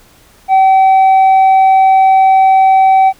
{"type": "tone with tanh clipping", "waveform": "sine", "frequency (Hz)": 766, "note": "G5", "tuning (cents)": -40, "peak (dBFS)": -5, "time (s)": [0.48, 3.13], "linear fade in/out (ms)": 50, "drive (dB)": 3, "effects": ["pink hiss -45 dBFS RMS until 3.19 s"]}